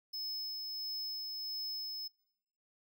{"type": "tone with tremolo", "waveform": "square", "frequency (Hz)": 5200, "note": "E8", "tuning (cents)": -24, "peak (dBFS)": -38, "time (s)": [0.13, 2.08], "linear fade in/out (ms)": 10, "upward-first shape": "sine", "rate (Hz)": 1.5, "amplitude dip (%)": 25, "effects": ["noise-tail reverb RT60 0.8 s tail -24 dB re dry"]}